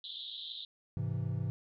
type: band-pass noise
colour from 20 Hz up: white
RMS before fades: -44 dBFS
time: 0.04-0.65 s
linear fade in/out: 2 ms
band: 3300 to 3900 Hz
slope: 96 dB/octave
type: chord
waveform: triangle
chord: Ab augmented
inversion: none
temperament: equal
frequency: 103.83 / 130.81 / 164.81 Hz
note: Ab2 / C3 / E3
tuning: 0 / 0 / 0 cents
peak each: -34 / -34 / -37 dBFS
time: 0.97-1.5 s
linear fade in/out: 0 ms
effects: none